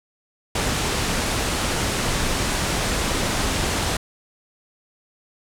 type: low-pass noise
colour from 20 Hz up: pink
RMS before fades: -23 dBFS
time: 0.55-3.97 s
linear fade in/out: 5 ms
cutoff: 10000 Hz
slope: 24 dB/octave
effects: none